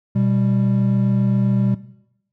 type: tone pair together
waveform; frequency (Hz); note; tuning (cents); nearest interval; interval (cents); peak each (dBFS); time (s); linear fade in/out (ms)
triangle; 123.47 / 196.52; B2 / G3; 0 / +5; minor sixth; 805; -16; 0.15-1.75; 10
effects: noise-tail reverb RT60 0.8 s tail -17 dB re dry